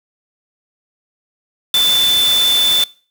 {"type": "tone in noise", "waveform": "sine", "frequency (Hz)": 3520, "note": "A7", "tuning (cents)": 0, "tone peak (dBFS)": -10, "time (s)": [1.74, 2.84], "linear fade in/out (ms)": 2, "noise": "white", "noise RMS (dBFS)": -21, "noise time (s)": [1.74, 2.84], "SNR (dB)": 8, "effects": ["noise-tail reverb RT60 0.4 s tail -23 dB re dry"]}